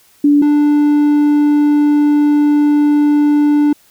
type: tone pair in turn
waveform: sine / triangle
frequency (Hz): 290 / 294.2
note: D4 / D4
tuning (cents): -22 / +3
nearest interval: unison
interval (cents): 25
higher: second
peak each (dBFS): -6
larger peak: neither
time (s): 0.24-0.42 / 0.42-3.73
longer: second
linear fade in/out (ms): 5
effects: white hiss -50 dBFS RMS until 3.9 s

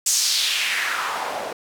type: noise with band-pass filter sweep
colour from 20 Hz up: white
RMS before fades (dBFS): -23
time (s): 0.06-1.53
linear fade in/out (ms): 5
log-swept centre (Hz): 7200 to 510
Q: 2.3
effects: none

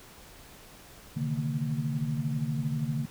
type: tone cluster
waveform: sine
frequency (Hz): 128.3 / 145.6 / 158.2 / 228.7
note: C3 / D3 / D#3 / A#3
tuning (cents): -34 / -15 / +29 / -33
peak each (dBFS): -36 / -30 / -36 / -34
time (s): 1.16-3.06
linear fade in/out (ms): 10
effects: pink hiss -51 dBFS RMS until 3.1 s

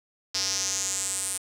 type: tone with band-pass filter sweep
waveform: square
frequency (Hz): 96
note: G2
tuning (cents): -36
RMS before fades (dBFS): -29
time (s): 0.34-1.38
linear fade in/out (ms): 10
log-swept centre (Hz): 5200 to 9200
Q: 5
effects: 8-bit

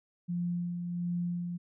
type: tone with tremolo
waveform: sine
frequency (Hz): 174.61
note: F3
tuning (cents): 0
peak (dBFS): -29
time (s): 0.28-1.58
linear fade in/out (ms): 20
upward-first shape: sine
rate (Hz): 1.4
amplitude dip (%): 40
effects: none

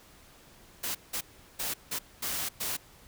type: noise bursts at uneven times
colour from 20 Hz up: white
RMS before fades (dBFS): -33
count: 6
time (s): 0.83-0.95 / 1.13-1.21 / 1.59-1.74 / 1.91-1.99 / 2.22-2.49 / 2.6-2.77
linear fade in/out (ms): 10
effects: pink hiss -56 dBFS RMS until 3.07 s

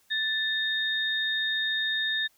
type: tone pair together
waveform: sine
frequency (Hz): 1760 / 3693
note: A6 / A#7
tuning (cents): 0 / -17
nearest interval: octave + minor second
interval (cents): 1283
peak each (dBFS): -28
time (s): 0.1-2.28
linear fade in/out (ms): 20
effects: white hiss -65 dBFS RMS until 2.37 s

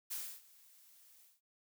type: noise with ADSR envelope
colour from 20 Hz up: blue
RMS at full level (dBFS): -40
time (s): 0.1-1.41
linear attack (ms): 17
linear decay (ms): 290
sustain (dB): -23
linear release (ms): 180
effects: noise-tail reverb RT60 0.1 s tail -26 dB re dry

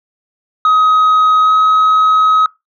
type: tone with pitch glide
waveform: sine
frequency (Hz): 1263 to 1271.8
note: D#6 to D#6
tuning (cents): +26 to +38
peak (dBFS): -4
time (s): 0.65-2.46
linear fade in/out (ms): 2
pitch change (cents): +12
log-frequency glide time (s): 1.42-1.52
effects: noise-tail reverb RT60 0.2 s tail -23 dB re dry + tanh soft clip ceiling -6 dBFS

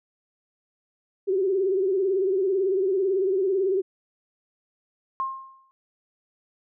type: tone with vibrato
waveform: sine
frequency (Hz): 382.7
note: G4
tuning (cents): -42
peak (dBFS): -20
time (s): 1.27-3.82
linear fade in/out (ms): 20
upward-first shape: sine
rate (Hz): 18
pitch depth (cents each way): 87
type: tone with exponential decay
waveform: sine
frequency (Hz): 1065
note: C6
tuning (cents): +30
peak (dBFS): -22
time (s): 5.2-5.71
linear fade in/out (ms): 0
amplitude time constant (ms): 110
effects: none

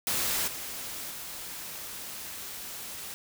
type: noise with level steps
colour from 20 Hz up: white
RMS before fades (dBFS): -29 / -38 / -40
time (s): 0.07-3.14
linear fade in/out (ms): 0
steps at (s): 0.47 / 1.1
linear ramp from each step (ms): 10
effects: none

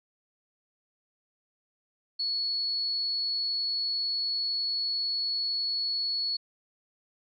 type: tone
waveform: sine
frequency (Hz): 4389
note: C#8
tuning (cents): -18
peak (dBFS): -27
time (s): 2.19-6.37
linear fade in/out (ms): 10
effects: none

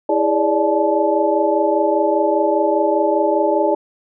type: tone cluster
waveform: sine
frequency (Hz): 327.1 / 407.1 / 573 / 598 / 865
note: E4 / G#4 / D5 / D5 / A5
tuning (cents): -13 / -35 / -43 / +31 / -30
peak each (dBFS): -20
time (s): 0.09-3.75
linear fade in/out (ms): 5
effects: none

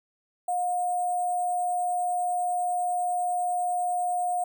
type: tone with sample-and-hold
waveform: sine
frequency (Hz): 715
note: F5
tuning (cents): +41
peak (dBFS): -24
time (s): 0.48-4.44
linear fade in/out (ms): 5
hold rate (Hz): 8820
effects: none

